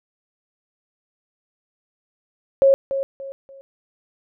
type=tone with echo; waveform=sine; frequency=545 Hz; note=C#5; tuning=29 cents flat; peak=-10 dBFS; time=2.62-2.74 s; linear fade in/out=0 ms; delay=290 ms; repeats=3; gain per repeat=-10 dB; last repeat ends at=3.61 s; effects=none